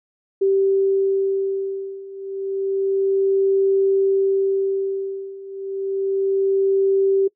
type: beating tone pair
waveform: sine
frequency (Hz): 389.2 / 389.5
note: G4 / G4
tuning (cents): -12 / -11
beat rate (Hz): 0.3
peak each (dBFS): -21 / -19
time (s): 0.41-7.28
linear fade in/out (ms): 10
effects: noise-tail reverb RT60 0.1 s tail -22 dB re dry